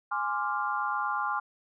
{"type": "chord", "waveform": "sine", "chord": "D half-diminished seventh", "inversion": "second", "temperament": "equal", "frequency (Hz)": [830.6, 1046.5, 1174.7, 1396.9], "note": ["Ab5", "C6", "D6", "F6"], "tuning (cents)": [0, 0, 0, 0], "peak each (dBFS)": -33, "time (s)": [0.11, 1.4], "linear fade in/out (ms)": 10, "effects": []}